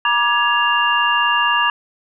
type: tone cluster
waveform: sine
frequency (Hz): 956 / 1180 / 1675 / 2792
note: A#5 / D6 / G#6 / F7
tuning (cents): +43 / +8 / +14 / -1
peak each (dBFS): -19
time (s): 0.05-1.7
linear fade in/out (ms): 2
effects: none